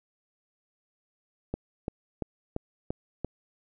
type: click train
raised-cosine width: 2 ms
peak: -17 dBFS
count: 6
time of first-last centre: 1.54-3.246 s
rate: 2.93 Hz
effects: none